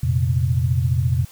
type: chord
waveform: sine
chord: F suspended fourth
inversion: none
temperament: just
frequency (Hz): 87.31 / 116.41 / 130.96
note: F2 / Bb2 / C3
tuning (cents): 0 / -2 / +2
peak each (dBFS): -21 / -21 / -20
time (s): 0.03-1.25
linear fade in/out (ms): 5
effects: white hiss -47 dBFS RMS until 1.31 s